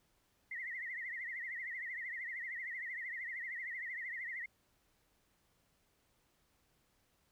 sine tone with vibrato, 1975.5 Hz, B6, in tune, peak -40 dBFS, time 0.51-4.46 s, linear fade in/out 5 ms, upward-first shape triangle, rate 13 Hz, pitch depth 150 cents each way, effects pink hiss -75 dBFS RMS until 7.31 s

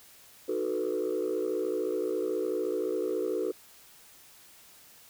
sine chord, B dominant seventh, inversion first, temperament equal, 311.1 / 370 / 440 / 493.9 Hz, D#4 / F#4 / A4 / B4, 0 / 0 / 0 / 0 cents, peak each -35 / -31 / -31 / -33 dBFS, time 0.48-3.52 s, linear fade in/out 10 ms, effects tanh soft clip ceiling -22 dBFS + white hiss -55 dBFS RMS until 5.09 s

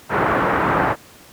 white low-pass noise, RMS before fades -18 dBFS, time 0.09-0.96 s, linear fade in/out 50 ms, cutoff 1500 Hz, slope 24 dB/octave, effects pink hiss -45 dBFS RMS until 1.32 s + high-pass 80 Hz 12 dB/octave

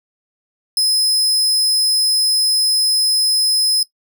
sawtooth tone, 5100 Hz, D#8, 42 cents sharp, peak -10 dBFS, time 0.77-3.83 s, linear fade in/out 2 ms, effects noise-tail reverb RT60 0.1 s tail -18 dB re dry

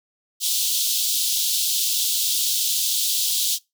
pink high-pass noise, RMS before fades -22 dBFS, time 0.4-3.59 s, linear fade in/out 50 ms, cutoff 3200 Hz, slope 48 dB/octave, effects noise-tail reverb RT60 0.2 s tail -22 dB re dry

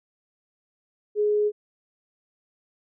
sine tone, 418.5 Hz, G#4, 13 cents sharp, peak -19 dBFS, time 1.15-1.52 s, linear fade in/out 50 ms, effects none

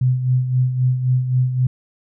sine tone with tremolo, 127.3 Hz, C3, 47 cents flat, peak -12 dBFS, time 0.01-1.67 s, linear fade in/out 5 ms, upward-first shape sine, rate 3.8 Hz, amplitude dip 60%, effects none

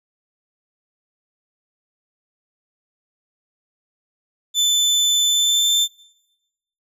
30% pulse tone with pitch glide, 3518 to 3555 Hz, A7 to A7, -1 to +17 cents, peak -12 dBFS, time 4.54-5.88 s, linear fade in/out 50 ms, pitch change +18 cents, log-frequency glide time 5.27-5.72 s, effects noise-tail reverb RT60 1.0 s tail -24 dB re dry + resampled to 32000 Hz

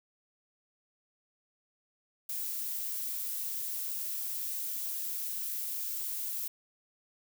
violet noise, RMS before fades -36 dBFS, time 2.29-6.48 s, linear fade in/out 5 ms, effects none

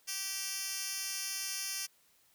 10% pulse tone with high-pass filter, 388.7 Hz, G4, 15 cents flat, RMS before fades -38 dBFS, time 0.07-1.87 s, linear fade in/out 20 ms, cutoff 4500 Hz, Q 1.1, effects white hiss -68 dBFS RMS until 2.34 s

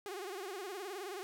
sawtooth tone with vibrato, 385.1 Hz, G4, 31 cents flat, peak -37 dBFS, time 0.06-1.23 s, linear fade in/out 0 ms, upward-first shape sine, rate 19 Hz, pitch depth 140 cents each way, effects none

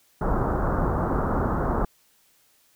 pink low-pass noise, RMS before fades -24 dBFS, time 0.21-1.85 s, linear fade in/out 5 ms, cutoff 1400 Hz, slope 48 dB/octave, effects white hiss -62 dBFS RMS until 2.75 s

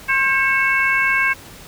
harmonic tone with a mistuned harmonic, 533 Hz, C5, 32 cents sharp, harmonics 2 / 3 / 4 / 5, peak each -23 / -18 / -18 / -24 dBFS, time 0.08-1.34 s, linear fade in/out 20 ms, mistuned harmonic 4, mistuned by +59 cents, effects pink hiss -40 dBFS RMS until 1.67 s

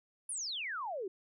sine exponential sweep, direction down, 10548 to 353.7 Hz, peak -36 dBFS, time 0.29-1.08 s, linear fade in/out 5 ms, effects none

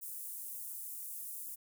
pink high-pass noise, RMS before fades -44 dBFS, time 0.01-1.56 s, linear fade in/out 20 ms, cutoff 9800 Hz, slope 24 dB/octave, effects none

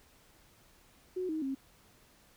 sine tone with pitch steps, 367.6 / 314.5 / 269.1 Hz, F#4 / D#4 / C4, -11 / +19 / +49 cents, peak -32 dBFS, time 1.16-1.55 s, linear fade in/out 10 ms, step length 130 ms, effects pink hiss -63 dBFS RMS until 2.36 s

